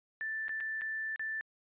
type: tone with dropouts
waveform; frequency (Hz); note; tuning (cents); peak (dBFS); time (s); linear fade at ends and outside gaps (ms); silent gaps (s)
sine; 1765; A6; +5; -34; 0.21-1.41; 0; 0.482-0.493 / 0.603-0.607 / 0.811-0.818 / 1.16-1.195
effects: resampled to 8000 Hz